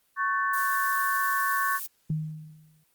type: chord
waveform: sine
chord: F# minor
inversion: second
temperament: equal with one note detuned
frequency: 1108.7 / 1518.1 / 1760 Hz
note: C#6 / F#6 / A6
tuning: 0 / +44 / 0 cents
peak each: -26 / -30 / -30 dBFS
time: 0.16-1.8 s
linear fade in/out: 50 ms
type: noise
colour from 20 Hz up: violet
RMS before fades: -35 dBFS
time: 0.53-1.87 s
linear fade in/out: 10 ms
type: tone with exponential decay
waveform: sine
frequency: 155.56 Hz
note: D#3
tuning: in tune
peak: -23 dBFS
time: 2.1-2.84 s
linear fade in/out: 2 ms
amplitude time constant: 160 ms
effects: white hiss -68 dBFS RMS until 2.94 s + Opus 32 kbps